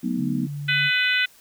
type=chord; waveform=sine; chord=B dominant seventh; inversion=second; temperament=just; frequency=185.21 / 222.2 / 246.9 / 308.7 Hz; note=F#3 / A3 / B3 / D#4; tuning=+2 / +17 / 0 / -14 cents; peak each=-28 / -30 / -25 / -31 dBFS; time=0.03-0.47 s; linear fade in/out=10 ms
type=tone; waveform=sine; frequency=144.2 Hz; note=D3; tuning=31 cents flat; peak=-28 dBFS; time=0.16-0.91 s; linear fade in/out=50 ms
type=harmonic tone; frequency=500 Hz; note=B4; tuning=21 cents sharp; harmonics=3 / 4 / 5 / 6 / 7 / 8; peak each=-23 / -24 / -24 / -28 / -29 / -33 dBFS; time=0.68-1.26 s; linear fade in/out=10 ms
type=clicks; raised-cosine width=0.3 ms; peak=-31 dBFS; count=6; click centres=0.703 / 0.775 / 0.811 / 0.966 / 1.048 / 1.138 s
effects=white hiss -53 dBFS RMS until 1.4 s